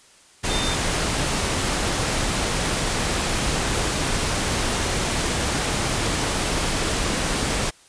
sine tone in noise, 3600 Hz, A7, 39 cents sharp, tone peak -28 dBFS, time 0.49-0.75 s, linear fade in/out 20 ms, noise pink, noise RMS -23 dBFS, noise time 0.43-7.71 s, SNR -8 dB, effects white hiss -52 dBFS RMS until 7.88 s + resampled to 22050 Hz

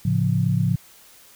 sine chord, A augmented, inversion none, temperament equal, 110 / 138.59 / 174.61 Hz, A2 / C#3 / E#3, 0 / 0 / 0 cents, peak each -22 dBFS, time 0.05-0.76 s, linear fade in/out 5 ms, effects white hiss -50 dBFS RMS until 1.35 s

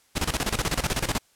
pink noise with tremolo, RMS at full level -24 dBFS, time 0.15-1.19 s, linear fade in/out 20 ms, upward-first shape square, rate 16 Hz, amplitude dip 80%, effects white hiss -62 dBFS RMS until 1.35 s + low-pass 11000 Hz 12 dB/octave

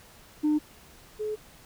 sine tone pair in turn, 302 / 427.1 Hz, D4 / G#4, +48 / +48 cents, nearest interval tritone, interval 600 cents, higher second, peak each -19 / -28 dBFS, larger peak first, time 0.43-0.59 / 1.19-1.36 s, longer second, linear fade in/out 20 ms, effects tanh soft clip ceiling -19 dBFS + pink hiss -53 dBFS RMS until 1.65 s

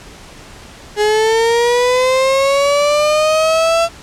35% pulse linear sweep, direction up, 415.3 to 676 Hz, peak -9 dBFS, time 0.96-3.89 s, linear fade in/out 50 ms, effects pink hiss -37 dBFS RMS until 4.02 s + low-pass 8000 Hz 12 dB/octave

